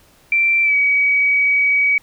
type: tone with pitch glide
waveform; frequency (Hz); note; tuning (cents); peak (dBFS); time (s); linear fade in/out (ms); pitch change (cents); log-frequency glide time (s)
sine; 2349 to 2268; D7 to C#7; 0 to +39; -12; 0.32-1.98; 2; -61; 0.63-0.75
effects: pink hiss -52 dBFS RMS until 2.02 s